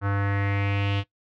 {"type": "tone with low-pass filter sweep", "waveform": "square", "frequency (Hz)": 99.9, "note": "G2", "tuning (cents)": 33, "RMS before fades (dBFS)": -25, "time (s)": [0.01, 1.04], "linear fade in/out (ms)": 50, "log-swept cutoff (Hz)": [1400, 3200], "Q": 3.8, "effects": ["noise-tail reverb RT60 0.1 s tail -17 dB re dry"]}